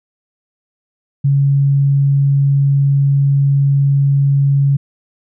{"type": "tone", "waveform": "sine", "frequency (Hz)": 139.5, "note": "C#3", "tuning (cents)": 11, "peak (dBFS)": -9, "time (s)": [1.24, 4.77], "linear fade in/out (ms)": 10, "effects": []}